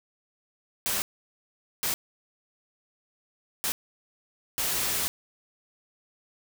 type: noise bursts at uneven times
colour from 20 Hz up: white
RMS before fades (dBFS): -28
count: 4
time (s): 0.86-1.02 / 1.83-1.94 / 3.64-3.72 / 4.58-5.08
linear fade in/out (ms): 0
effects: none